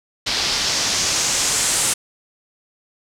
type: noise with low-pass filter sweep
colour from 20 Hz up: white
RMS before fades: -20 dBFS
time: 0.26-1.94 s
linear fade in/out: 10 ms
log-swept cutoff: 4500 to 8800 Hz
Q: 2.1
effects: none